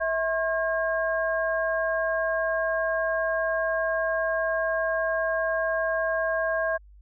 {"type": "tone cluster", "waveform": "sine", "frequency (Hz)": [649, 1076, 1619], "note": ["E5", "C6", "G#6"], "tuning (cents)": [-27, 48, -45], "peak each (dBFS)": [-25, -33, -28], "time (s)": [0, 6.78], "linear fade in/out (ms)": 20, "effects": ["added 50 Hz sine -48 dBFS peak until 7.01 s"]}